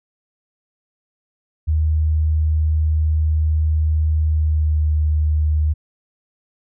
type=tone with pitch glide; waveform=sine; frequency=77.78 to 76.49 Hz; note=D#2 to D#2; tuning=0 to -29 cents; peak=-14 dBFS; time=1.67-5.74 s; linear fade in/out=20 ms; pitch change=-29 cents; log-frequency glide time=4.27-4.86 s; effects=none